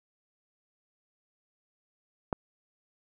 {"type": "click", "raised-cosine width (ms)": 1, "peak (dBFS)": -14, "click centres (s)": 2.328, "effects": []}